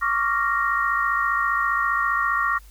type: tone cluster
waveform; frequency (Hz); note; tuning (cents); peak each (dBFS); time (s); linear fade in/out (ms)
sine; 1109 / 1164 / 1389 / 1863; C#6 / D6 / F6 / A#6; 0 / -16 / -10 / -2; -25; 0.01-2.59; 20
effects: added 50 Hz sine -44 dBFS peak until 2.7 s + white hiss -55 dBFS RMS until 2.7 s